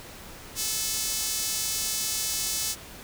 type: tone with high-pass filter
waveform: sawtooth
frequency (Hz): 434.6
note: A4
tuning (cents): -21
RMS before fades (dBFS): -29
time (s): 0.55-2.76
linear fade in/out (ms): 50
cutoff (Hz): 5600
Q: 1
effects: pink hiss -44 dBFS RMS until 3.03 s